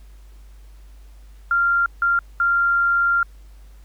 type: tone bursts at uneven times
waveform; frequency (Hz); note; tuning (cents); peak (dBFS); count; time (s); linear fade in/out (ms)
sine; 1389; F6; -10; -15; 3; 1.51-1.86 / 2.02-2.19 / 2.4-3.23; 2
effects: added 50 Hz sine -41 dBFS peak until 3.84 s + pink hiss -58 dBFS RMS until 3.84 s